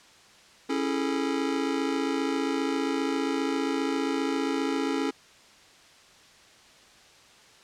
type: chord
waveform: square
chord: A major seventh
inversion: first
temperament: just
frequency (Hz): 275 / 330 / 412.5 / 440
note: C#4 / E4 / G#4 / A4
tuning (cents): -14 / +2 / -12 / 0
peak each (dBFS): -29 / -33 / -35 / -34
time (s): 0.69-5.11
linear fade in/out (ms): 10
effects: white hiss -54 dBFS RMS until 7.63 s + low-pass 6000 Hz 12 dB/octave